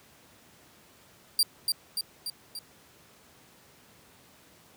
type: tone with echo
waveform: sawtooth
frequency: 4723 Hz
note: D8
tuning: 9 cents sharp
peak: -17 dBFS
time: 1.39-1.43 s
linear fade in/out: 2 ms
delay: 290 ms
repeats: 4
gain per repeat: -4 dB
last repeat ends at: 2.59 s
effects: pink hiss -57 dBFS RMS until 4.76 s + high-pass 100 Hz 12 dB/octave